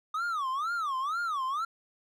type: tone with vibrato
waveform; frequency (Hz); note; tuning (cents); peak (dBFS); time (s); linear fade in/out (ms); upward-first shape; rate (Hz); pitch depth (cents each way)
triangle; 1209; D6; +50; -27; 0.14-1.65; 5; sine; 2.1; 270
effects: none